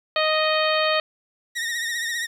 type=harmonic tone; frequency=622.3 Hz; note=D#5; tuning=in tune; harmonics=1 / 2 / 3 / 4 / 5 / 6 / 7; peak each=-22 / -25 / -27 / -28 / -29 / -30 / -30 dBFS; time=0.16-1 s; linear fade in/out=2 ms
type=tone with vibrato; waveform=sawtooth; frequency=1864.7 Hz; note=A#6; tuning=in tune; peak=-21 dBFS; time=1.55-2.27 s; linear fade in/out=20 ms; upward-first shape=triangle; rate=15 Hz; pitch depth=67 cents each way
effects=low-pass 11000 Hz 12 dB/octave + 9-bit